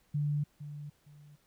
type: tone with echo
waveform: sine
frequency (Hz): 146.83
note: D3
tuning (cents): 0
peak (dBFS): -28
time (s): 0.14-0.44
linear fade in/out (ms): 10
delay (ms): 460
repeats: 2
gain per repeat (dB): -12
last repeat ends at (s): 1.36
effects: pink hiss -70 dBFS RMS until 1.46 s